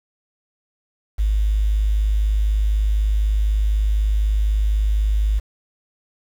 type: tone with quantisation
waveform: sine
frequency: 52 Hz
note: G#1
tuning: 3 cents sharp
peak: -15 dBFS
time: 1.18-5.4 s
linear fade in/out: 20 ms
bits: 7
effects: none